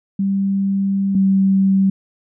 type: tone pair in turn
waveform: sine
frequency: 196 / 193.3 Hz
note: G3 / G3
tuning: 0 / -24 cents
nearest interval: unison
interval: 24 cents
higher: first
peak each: -15 / -11 dBFS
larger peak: second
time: 0.19-1.15 / 1.15-1.9 s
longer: first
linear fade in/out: 5 ms
effects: none